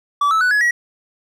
triangle tone with pitch steps, 1152 / 1308.1 / 1485.4 / 1686.6 / 1915.2 Hz, D6 / E6 / F#6 / G#6 / A#6, -34 / -14 / +6 / +26 / +46 cents, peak -11 dBFS, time 0.21-0.71 s, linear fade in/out 5 ms, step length 100 ms, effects none

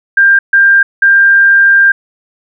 sine tone bursts at uneven times, 1593 Hz, G6, 27 cents sharp, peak -3 dBFS, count 3, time 0.17-0.39 / 0.53-0.83 / 1.02-1.92 s, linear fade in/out 5 ms, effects none

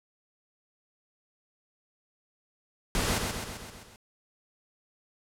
pink noise with echo, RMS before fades -28 dBFS, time 2.95-3.18 s, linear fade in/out 0 ms, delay 130 ms, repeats 6, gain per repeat -4 dB, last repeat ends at 3.96 s, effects low-pass 11000 Hz 12 dB/octave

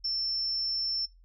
sine tone, 5370 Hz, E8, 31 cents sharp, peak -27 dBFS, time 0.04-1.06 s, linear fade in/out 10 ms, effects noise-tail reverb RT60 0.2 s tail -22 dB re dry + added 43 Hz sine -54 dBFS peak until 1.24 s

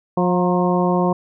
harmonic tone with a mistuned harmonic, 178.6 Hz, F3, 39 cents sharp, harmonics 1 / 2 / 3 / 4 / 5 / 6, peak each -18 / -21 / -23 / -24 / -25 / -26 dBFS, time 0.17-1.13 s, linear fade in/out 5 ms, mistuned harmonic 5, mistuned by +61 cents, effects none

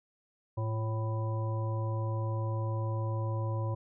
harmonic tone with a mistuned harmonic, 110 Hz, A2, in tune, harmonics 1 / 3 / 5 / 7 / 9, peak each -30 / -43 / -41 / -50 / -42 dBFS, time 0.57-3.75 s, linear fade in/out 10 ms, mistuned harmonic 3, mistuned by +69 cents, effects none

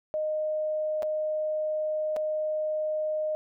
sine tone with dropouts, 617 Hz, D#5, 15 cents flat, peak -26 dBFS, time 0.14-3.35 s, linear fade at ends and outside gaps 0 ms, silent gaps 1.023-1.03 / 2.163-2.167 s, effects none

